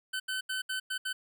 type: tone bursts at uneven times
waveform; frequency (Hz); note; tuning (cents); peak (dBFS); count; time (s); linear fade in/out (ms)
25% pulse; 1523; F#6; +50; -28; 6; 0.13-0.2 / 0.28-0.41 / 0.49-0.62 / 0.69-0.8 / 0.9-0.98 / 1.05-1.13; 10
effects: none